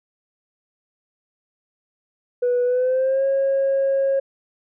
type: tone with pitch glide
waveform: sine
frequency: 490.6 to 544.4 Hz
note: B4 to C#5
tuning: -12 to -31 cents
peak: -15 dBFS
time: 2.42-4.2 s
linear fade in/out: 10 ms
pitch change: +181 cents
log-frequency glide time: 2.64-3.25 s
effects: tanh soft clip ceiling -14 dBFS